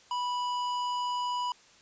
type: tone with tanh clipping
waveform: sine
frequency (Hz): 984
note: B5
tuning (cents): -7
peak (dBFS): -31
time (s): 0.11-1.52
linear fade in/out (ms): 2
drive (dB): 15
effects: white hiss -58 dBFS RMS until 1.81 s + resampled to 16000 Hz